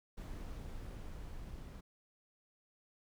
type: noise with level ramp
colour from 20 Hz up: brown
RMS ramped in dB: -44 to -48 dBFS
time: 0.17-1.81 s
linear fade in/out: 10 ms
effects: none